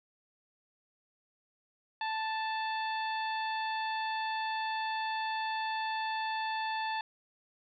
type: harmonic tone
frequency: 880 Hz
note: A5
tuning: in tune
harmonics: 1 / 2 / 3 / 4 / 5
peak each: -33 / -39 / -43 / -45 / -47 dBFS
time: 2.01-7.01 s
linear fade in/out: 2 ms
effects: none